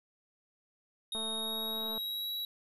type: tone with pitch glide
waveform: square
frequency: 3729 to 3890 Hz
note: A#7 to B7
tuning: 0 to -27 cents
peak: -35 dBFS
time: 1.12-2.45 s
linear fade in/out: 2 ms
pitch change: +73 cents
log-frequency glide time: 1.3-2.33 s
type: click train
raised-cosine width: 1 ms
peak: -31 dBFS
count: 184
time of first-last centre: 1.15-1.978 s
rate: 221 Hz
effects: none